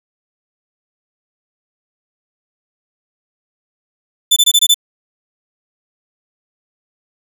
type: tone bursts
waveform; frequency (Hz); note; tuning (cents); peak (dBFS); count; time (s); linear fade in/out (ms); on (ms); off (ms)
sawtooth; 3520; A7; 0; -4; 6; 4.31-4.744; 10; 54; 22
effects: none